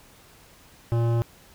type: tone with hard clipping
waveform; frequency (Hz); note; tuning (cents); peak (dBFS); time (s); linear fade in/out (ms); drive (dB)
sine; 116.8; A#2; +4; -22; 0.92-1.22; 0; 15
effects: pink hiss -53 dBFS RMS until 1.54 s